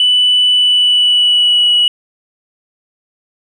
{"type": "tone with pitch glide", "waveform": "sine", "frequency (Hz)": [2980, 2930], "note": ["F#7", "F#7"], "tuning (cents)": [12, -18], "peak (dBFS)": -6, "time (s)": [0, 1.88], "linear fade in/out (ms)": 2, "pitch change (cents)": -30, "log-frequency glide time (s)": [0.54, 1.73], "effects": ["tanh soft clip ceiling -4 dBFS"]}